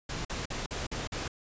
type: noise bursts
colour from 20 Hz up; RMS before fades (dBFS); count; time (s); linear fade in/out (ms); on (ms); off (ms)
pink; -35; 6; 0.09-1.28; 5; 160; 46
effects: resampled to 16000 Hz